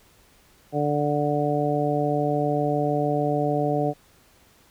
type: harmonic tone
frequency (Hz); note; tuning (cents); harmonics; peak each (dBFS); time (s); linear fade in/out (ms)
146.9; D3; +1; 1 / 2 / 3 / 4 / 5; -27 / -27 / -27 / -27 / -27; 0.72-3.94; 50
effects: pink hiss -57 dBFS RMS until 4.7 s